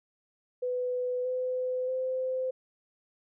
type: tone with pitch steps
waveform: sine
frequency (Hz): 498.4 / 507.1 / 516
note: B4 / B4 / C5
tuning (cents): +16 / +46 / -24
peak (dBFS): -28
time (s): 0.62-2.51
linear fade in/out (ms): 10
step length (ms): 630
effects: none